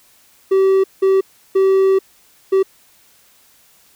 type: tone bursts at uneven times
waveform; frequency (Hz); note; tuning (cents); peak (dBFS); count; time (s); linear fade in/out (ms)
triangle; 384.6; G4; -33; -8; 4; 0.51-0.84 / 1.02-1.21 / 1.55-1.99 / 2.52-2.63; 10
effects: white hiss -52 dBFS RMS until 3.95 s